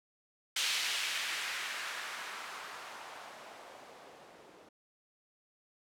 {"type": "noise with low-pass filter sweep", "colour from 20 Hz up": "violet", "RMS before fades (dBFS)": -40, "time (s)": [0.56, 4.69], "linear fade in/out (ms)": 5, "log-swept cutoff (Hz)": [3200, 410], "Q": 1.2, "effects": []}